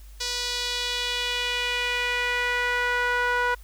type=tone with band-pass filter sweep; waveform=sawtooth; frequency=489.1 Hz; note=B4; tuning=17 cents flat; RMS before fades=-26 dBFS; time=0.2-3.55 s; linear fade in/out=10 ms; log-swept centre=4900 to 1300 Hz; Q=2; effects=added 50 Hz sine -42 dBFS peak until 3.63 s + white hiss -56 dBFS RMS until 3.63 s